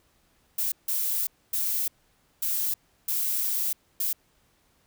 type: noise bursts at uneven times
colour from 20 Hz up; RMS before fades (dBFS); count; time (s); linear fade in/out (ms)
violet; -27; 6; 0.58-0.72 / 0.88-1.27 / 1.53-1.88 / 2.42-2.74 / 3.08-3.73 / 4-4.13; 5
effects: pink hiss -66 dBFS RMS until 4.86 s